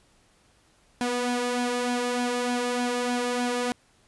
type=tone with flanger; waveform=sawtooth; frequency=244.9 Hz; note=B3; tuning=14 cents flat; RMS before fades=-27 dBFS; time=1.01-3.72 s; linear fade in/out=0 ms; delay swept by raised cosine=1.2 to 2.4 ms; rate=3.3 Hz; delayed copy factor=+0.6; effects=pink hiss -62 dBFS RMS until 4.07 s + resampled to 24000 Hz